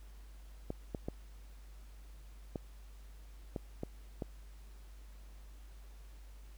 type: clicks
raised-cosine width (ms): 2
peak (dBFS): -24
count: 7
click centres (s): 0.704 / 0.948 / 1.085 / 2.558 / 3.562 / 3.834 / 4.222
effects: added 50 Hz sine -50 dBFS peak until 6.57 s + pink hiss -65 dBFS RMS until 6.57 s